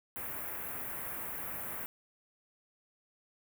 white band-stop noise, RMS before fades -40 dBFS, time 0.16-1.86 s, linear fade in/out 0 ms, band 2100 to 12000 Hz, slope 24 dB/octave, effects none

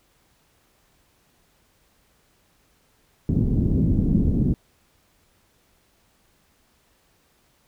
white low-pass noise, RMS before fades -20 dBFS, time 3.29-4.54 s, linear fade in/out 2 ms, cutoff 250 Hz, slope 24 dB/octave, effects pink hiss -63 dBFS RMS until 7.67 s

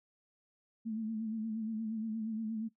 sine tone with vibrato, 220.8 Hz, A3, 6 cents sharp, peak -34 dBFS, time 0.85-2.69 s, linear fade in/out 20 ms, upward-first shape sine, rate 8.5 Hz, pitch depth 51 cents each way, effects noise-tail reverb RT60 0.1 s tail -17 dB re dry

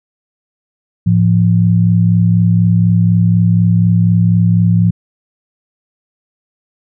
sine tone pair together, 108.62 / 172.7 Hz, A2 / F3, -22 / -19 cents, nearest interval minor sixth, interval 803 cents, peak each -10 dBFS, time 1.06-4.91 s, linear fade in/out 10 ms, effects none

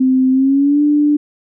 sine tone with pitch glide, 259.7 to 294.9 Hz, C4 to D4, -13 to +7 cents, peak -9 dBFS, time 0-1.17 s, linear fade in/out 10 ms, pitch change +220 cents, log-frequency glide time 0.31-0.82 s, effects none

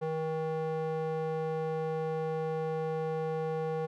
square tone with band-pass filter, 159 Hz, D#3, 38 cents sharp, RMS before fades -33 dBFS, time 0.01-3.87 s, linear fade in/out 20 ms, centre 550 Hz, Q 1.8, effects none

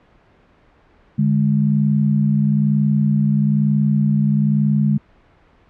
sine tone pair together, 146.63 / 207.7 Hz, D3 / G#3, -2 / 0 cents, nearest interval tritone, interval 602 cents, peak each -16 dBFS, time 1.18-4.98 s, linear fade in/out 10 ms, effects pink hiss -53 dBFS RMS until 5.69 s + low-pass 2000 Hz 12 dB/octave

